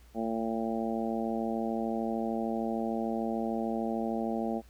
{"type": "harmonic tone", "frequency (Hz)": 113.3, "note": "A#2", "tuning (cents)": -49, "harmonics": [2, 3, 4, 5, 6, 7], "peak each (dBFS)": [-32, -37, -39, -39, -38, -39], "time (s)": [0.14, 4.62], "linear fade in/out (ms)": 50, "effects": ["added 60 Hz sine -54 dBFS peak until 4.69 s", "pink hiss -63 dBFS RMS until 4.69 s"]}